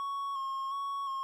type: tone with vibrato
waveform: triangle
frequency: 1095 Hz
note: C#6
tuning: 22 cents flat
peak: -31 dBFS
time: 0-1.23 s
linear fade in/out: 0 ms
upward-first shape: square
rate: 1.4 Hz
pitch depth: 27 cents each way
effects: none